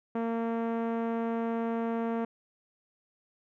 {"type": "tone with low-pass filter", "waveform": "5% pulse", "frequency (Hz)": 229.4, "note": "A#3", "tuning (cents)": -28, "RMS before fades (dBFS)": -31, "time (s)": [0.15, 2.25], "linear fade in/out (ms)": 5, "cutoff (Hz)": 520, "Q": 0.53, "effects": []}